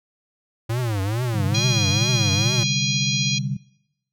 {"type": "tone with vibrato", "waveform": "square", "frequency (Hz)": 110, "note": "A2", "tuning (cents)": 0, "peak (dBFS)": -22, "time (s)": [0.69, 2.64], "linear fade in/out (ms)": 10, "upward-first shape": "triangle", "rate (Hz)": 2.3, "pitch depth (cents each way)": 280}
{"type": "chord", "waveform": "sine", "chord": "C suspended second", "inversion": "none", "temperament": "equal", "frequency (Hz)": [130.81, 146.83, 196], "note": ["C3", "D3", "G3"], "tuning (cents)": [0, 0, 0], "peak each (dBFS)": [-25, -27, -29], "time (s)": [1.34, 3.57], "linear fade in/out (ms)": 5}
{"type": "harmonic tone", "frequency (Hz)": 819, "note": "G#5", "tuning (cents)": -24, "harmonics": [3, 4, 5, 6, 7, 8], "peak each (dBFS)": [-27, -28, -25, -33, -29, -33], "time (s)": [1.54, 3.39], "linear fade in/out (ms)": 10}
{"effects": ["noise-tail reverb RT60 0.9 s tail -25 dB re dry"]}